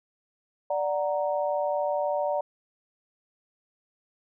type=chord; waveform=sine; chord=D augmented; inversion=none; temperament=equal; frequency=587.3 / 740 / 932.3 Hz; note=D5 / F#5 / A#5; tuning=0 / 0 / 0 cents; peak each=-26 / -31 / -32 dBFS; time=0.7-2.41 s; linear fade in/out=5 ms; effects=none